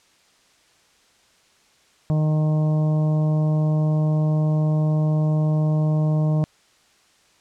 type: harmonic tone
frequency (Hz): 154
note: D#3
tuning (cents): -17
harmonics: 1 / 2 / 3 / 4 / 5 / 6 / 7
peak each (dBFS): -17 / -31 / -36 / -31 / -41 / -43 / -43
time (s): 2.1-6.44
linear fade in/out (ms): 0
effects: white hiss -58 dBFS RMS until 7.4 s + low-pass 7000 Hz 12 dB/octave